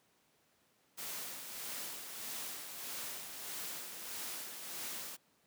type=noise with tremolo; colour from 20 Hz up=white; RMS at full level=-42 dBFS; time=0.97-5.17 s; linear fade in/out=20 ms; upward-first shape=sine; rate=1.6 Hz; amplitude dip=45%; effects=pink hiss -72 dBFS RMS until 5.46 s + high-pass 150 Hz 12 dB/octave